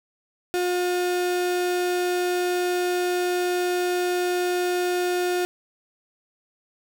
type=tone; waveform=35% pulse; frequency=357.9 Hz; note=F4; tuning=42 cents sharp; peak=-20 dBFS; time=0.54-5.45 s; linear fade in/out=0 ms; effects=none